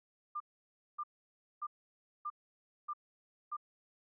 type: tone bursts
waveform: sine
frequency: 1198 Hz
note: D6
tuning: 34 cents sharp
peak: -36 dBFS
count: 6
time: 0.35-3.568 s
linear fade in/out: 10 ms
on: 53 ms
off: 580 ms
effects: none